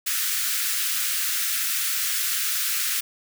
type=high-pass noise; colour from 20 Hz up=white; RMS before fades=-25 dBFS; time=0.06-3.01 s; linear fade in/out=10 ms; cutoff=1300 Hz; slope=48 dB/octave; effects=none